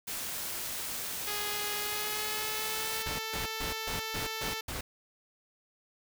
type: noise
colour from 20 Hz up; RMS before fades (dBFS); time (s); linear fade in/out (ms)
white; -37; 0.07-3.03; 10
type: tone with pitch glide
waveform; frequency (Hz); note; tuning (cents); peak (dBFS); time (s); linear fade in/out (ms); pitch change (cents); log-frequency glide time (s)
5% pulse; 415.3 to 442.5; G#4 to A4; 0 to +10; -23; 1.27-4.61; 5; +110; 1.8-2.95
type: noise bursts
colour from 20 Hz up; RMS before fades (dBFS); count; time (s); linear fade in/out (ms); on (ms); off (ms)
pink; -37; 7; 3.06-4.81; 5; 130; 140
effects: none